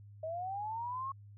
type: linear sweep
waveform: sine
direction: up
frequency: 622.3 to 1100 Hz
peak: -36 dBFS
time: 0.23-1.12 s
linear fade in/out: 5 ms
effects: added 102 Hz sine -51 dBFS peak until 1.37 s